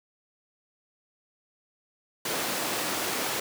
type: high-pass noise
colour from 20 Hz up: pink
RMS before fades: -30 dBFS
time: 2.25-3.4 s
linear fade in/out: 5 ms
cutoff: 280 Hz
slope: 12 dB/octave
effects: none